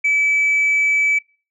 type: tone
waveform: sine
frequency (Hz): 2300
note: D7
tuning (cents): -37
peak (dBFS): -12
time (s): 0.04-1.19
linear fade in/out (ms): 10
effects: noise-tail reverb RT60 0.4 s tail -26 dB re dry + tanh soft clip ceiling -11 dBFS